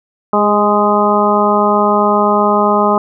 harmonic tone with a mistuned harmonic, 207.7 Hz, G#3, in tune, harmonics 1 / 2 / 3 / 4 / 5 / 6, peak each -16 / -16 / -16 / -16 / -16 / -16 dBFS, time 0.33-2.98 s, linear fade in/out 2 ms, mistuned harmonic 2, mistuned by -20 cents, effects none

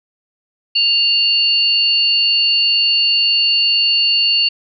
sine tone pair together, 2794 / 4449 Hz, F7 / C#8, 0 / +5 cents, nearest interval minor sixth, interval 805 cents, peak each -14 dBFS, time 0.75-4.49 s, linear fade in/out 10 ms, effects none

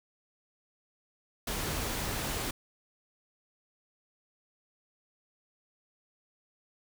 pink noise, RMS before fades -34 dBFS, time 1.47-2.51 s, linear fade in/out 5 ms, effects none

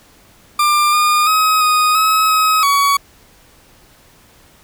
40% pulse tone with pitch steps, 1193 / 1214 / 1268 / 1244 / 1281 / 1272 / 1127 Hz, D6 / D#6 / D#6 / D#6 / E6 / D#6 / C#6, +27 / -43 / +32 / -1 / -50 / +38 / +28 cents, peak -10 dBFS, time 0.59-2.97 s, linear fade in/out 5 ms, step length 340 ms, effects pink hiss -48 dBFS RMS until 4.63 s

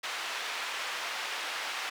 white band-pass noise, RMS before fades -36 dBFS, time 0.03-1.9 s, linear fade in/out 10 ms, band 740 to 3000 Hz, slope 12 dB/octave, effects none

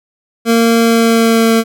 25% pulse tone with pitch glide, 230 to 226.4 Hz, A#3 to A3, -23 to +50 cents, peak -4 dBFS, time 0.45-1.64 s, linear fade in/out 50 ms, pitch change -27 cents, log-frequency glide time 0.8-1.51 s, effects none

